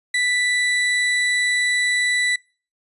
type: tone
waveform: 35% pulse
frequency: 1975.5 Hz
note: B6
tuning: in tune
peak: -16 dBFS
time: 0.14-2.36 s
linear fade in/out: 5 ms
effects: noise-tail reverb RT60 0.4 s tail -26 dB re dry + resampled to 24000 Hz